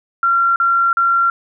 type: tone bursts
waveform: sine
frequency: 1372 Hz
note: F6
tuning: 31 cents flat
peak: -11 dBFS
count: 3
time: 0.23-1.3 s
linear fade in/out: 2 ms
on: 330 ms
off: 40 ms
effects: none